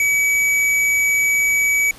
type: tone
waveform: square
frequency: 2279 Hz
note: C#7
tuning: 47 cents sharp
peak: -15 dBFS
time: 0-1.91 s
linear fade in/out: 2 ms
effects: pink hiss -42 dBFS RMS until 1.98 s + resampled to 32000 Hz